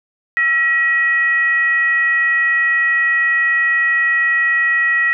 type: tone with frequency modulation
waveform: sine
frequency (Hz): 1914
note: A#6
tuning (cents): +45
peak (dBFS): -12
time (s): 0.37-5.13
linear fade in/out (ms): 0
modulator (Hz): 579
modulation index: 0.42
effects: none